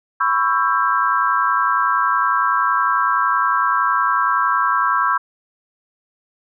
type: chord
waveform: sine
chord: C# half-diminished seventh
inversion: third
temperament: just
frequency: 997.9 / 1108.7 / 1330.5 / 1596.6 Hz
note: B5 / C#6 / E6 / G6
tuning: +18 / 0 / +16 / +31 cents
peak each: -21 / -19 / -19 / -22 dBFS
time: 0.2-5.18 s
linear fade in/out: 10 ms
effects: none